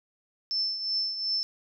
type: tone with tremolo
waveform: sine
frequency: 5300 Hz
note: E8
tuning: 9 cents sharp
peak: -24 dBFS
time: 0.51-1.43 s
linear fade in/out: 0 ms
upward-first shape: triangle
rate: 2.7 Hz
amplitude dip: 65%
effects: none

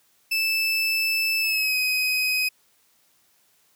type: tone with pitch glide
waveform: 30% pulse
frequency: 2634 to 2517 Hz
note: E7 to D#7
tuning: -2 to +19 cents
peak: -18 dBFS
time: 0.31-2.49 s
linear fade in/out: 10 ms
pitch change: -79 cents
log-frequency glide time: 1.4-1.77 s
effects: white hiss -63 dBFS RMS until 3.75 s + high-pass 80 Hz 12 dB/octave

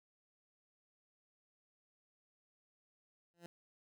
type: tone with exponential growth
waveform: 15% pulse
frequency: 171.6 Hz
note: F3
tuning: 30 cents flat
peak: -40 dBFS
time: 3.34-3.46 s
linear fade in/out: 0 ms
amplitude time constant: 26 ms
effects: none

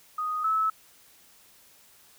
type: tone pair in turn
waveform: sine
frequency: 1244.5 / 1300.7 Hz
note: D#6 / E6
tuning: 0 / -24 cents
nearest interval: minor second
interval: 76 cents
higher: second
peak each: -27 / -22 dBFS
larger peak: second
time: 0.18-0.44 / 0.44-0.7 s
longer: neither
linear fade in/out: 5 ms
effects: white hiss -57 dBFS RMS until 2.18 s

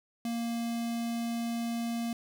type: tone with notch filter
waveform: square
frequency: 233.1 Hz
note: A#3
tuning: in tune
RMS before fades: -33 dBFS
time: 0.25-2.13 s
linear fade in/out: 2 ms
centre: 1400 Hz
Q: 1.4
effects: none

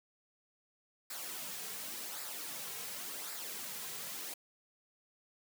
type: noise with flanger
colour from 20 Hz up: white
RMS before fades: -43 dBFS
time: 1.1-4.34 s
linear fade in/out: 5 ms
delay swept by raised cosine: 0.32 to 3.42 ms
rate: 0.9 Hz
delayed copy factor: -0.55
effects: high-pass 150 Hz 12 dB/octave

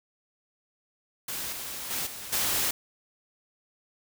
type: noise with level steps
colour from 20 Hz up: white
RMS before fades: -34 / -37 / -31 / -40 / -27 dBFS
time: 1.28-2.71 s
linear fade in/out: 5 ms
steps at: 1.52 / 1.9 / 2.06 / 2.32 s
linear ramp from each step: 10 ms
effects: none

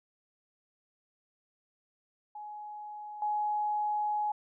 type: tone with level steps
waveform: sine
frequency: 840 Hz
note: G#5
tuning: 19 cents sharp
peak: -40 / -28 dBFS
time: 2.35-4.32 s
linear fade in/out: 5 ms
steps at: 3.22 s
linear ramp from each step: 2 ms
effects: none

